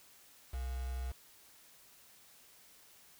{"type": "tone with quantisation", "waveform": "sine", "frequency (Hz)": 63.5, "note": "B1", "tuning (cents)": 49, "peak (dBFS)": -36, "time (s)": [0.53, 1.12], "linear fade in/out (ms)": 10, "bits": 8, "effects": ["white hiss -61 dBFS RMS until 3.19 s"]}